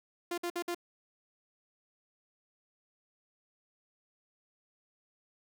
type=tone bursts; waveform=sawtooth; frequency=347.8 Hz; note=F4; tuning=7 cents flat; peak=-29 dBFS; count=4; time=0.31-0.747 s; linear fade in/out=5 ms; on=68 ms; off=55 ms; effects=none